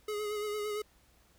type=tone with vibrato; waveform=square; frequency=419.7 Hz; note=G#4; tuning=18 cents sharp; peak=-34 dBFS; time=0.08-0.82 s; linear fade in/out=5 ms; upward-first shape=sine; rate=8.8 Hz; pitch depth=30 cents each way; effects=added 60 Hz sine -68 dBFS peak until 1.38 s + pink hiss -66 dBFS RMS until 1.38 s